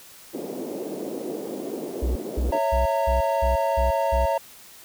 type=band-pass noise; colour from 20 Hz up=white; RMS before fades=-32 dBFS; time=0.33-2.59 s; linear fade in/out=20 ms; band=230 to 490 Hz; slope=24 dB/octave
type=tone bursts; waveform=triangle; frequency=62.2 Hz; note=B1; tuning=13 cents sharp; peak=-19 dBFS; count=7; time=2.02-4.26 s; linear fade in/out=10 ms; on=140 ms; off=210 ms
type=chord; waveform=triangle; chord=A# diminished; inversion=first; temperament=equal with one note detuned; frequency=554.4 / 659.3 / 917.4 Hz; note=C#5 / E5 / A#5; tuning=0 / 0 / -28 cents; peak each=-23 dBFS; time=2.52-4.38 s; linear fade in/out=5 ms
effects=white hiss -47 dBFS RMS until 4.84 s